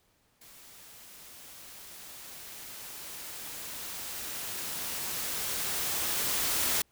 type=noise with level ramp; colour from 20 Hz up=white; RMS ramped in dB=-53 to -28 dBFS; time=0.41-6.82 s; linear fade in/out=5 ms; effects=pink hiss -69 dBFS RMS until 6.91 s